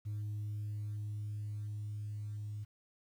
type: tone with level ramp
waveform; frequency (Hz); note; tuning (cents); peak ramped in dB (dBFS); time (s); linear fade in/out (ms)
sine; 104.9; G#2; +18; -34 to -38; 0.05-2.65; 20
effects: tanh soft clip ceiling -35 dBFS + 11-bit